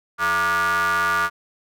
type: ring-modulated tone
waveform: square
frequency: 126.2 Hz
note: B2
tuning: 38 cents sharp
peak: -16 dBFS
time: 0.18-1.3 s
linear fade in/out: 50 ms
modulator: 1310 Hz
effects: none